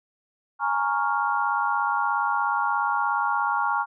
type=chord; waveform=sine; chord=Bb minor seventh; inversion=third; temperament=equal with one note detuned; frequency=830.6 / 927.5 / 1108.7 / 1396.9 Hz; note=Ab5 / Bb5 / Db6 / F6; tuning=0 / -9 / 0 / 0 cents; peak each=-27 dBFS; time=0.59-3.86 s; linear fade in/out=50 ms; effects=none